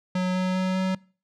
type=tone with pitch steps; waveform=square; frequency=183.5 / 184.88 / 186.28 / 187.68 Hz; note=F#3 / F#3 / F#3 / F#3; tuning=-14 / -1 / +12 / +25 cents; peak=-23 dBFS; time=0.15-0.95 s; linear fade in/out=5 ms; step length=200 ms; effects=noise-tail reverb RT60 0.4 s tail -24 dB re dry + low-pass 5000 Hz 12 dB/octave